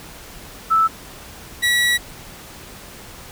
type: tone pair in turn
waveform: sine / 30% pulse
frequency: 1315 / 1935.9 Hz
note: E6 / B6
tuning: -5 / -35 cents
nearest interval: perfect fifth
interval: 670 cents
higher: second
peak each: -12 dBFS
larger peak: neither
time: 0.7-0.88 / 1.62-1.98 s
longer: second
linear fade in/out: 20 ms
effects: pink hiss -39 dBFS RMS until 3.31 s